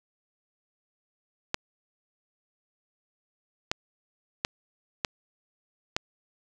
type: clicks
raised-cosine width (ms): 0.2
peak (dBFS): -8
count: 5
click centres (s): 1.544 / 3.715 / 4.449 / 5.048 / 5.965
effects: none